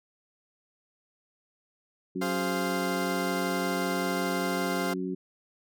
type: harmonic tone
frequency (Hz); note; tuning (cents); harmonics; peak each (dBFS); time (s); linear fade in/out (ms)
92.5; F#2; 0; 2 / 3 / 4; -33 / -34 / -34; 2.15-5.15; 10
type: chord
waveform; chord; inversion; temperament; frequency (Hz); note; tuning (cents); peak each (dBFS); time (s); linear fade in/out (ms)
20% pulse; F minor; first; equal with one note detuned; 415.3 / 523.3 / 694; Ab4 / C5 / F5; 0 / 0 / -11; -32 / -29 / -28; 2.21-4.94; 10
effects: none